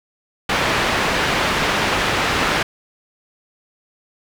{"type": "low-pass noise", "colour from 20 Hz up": "white", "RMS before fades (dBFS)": -19, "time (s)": [0.49, 2.63], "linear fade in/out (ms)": 5, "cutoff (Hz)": 2300, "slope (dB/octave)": 12, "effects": []}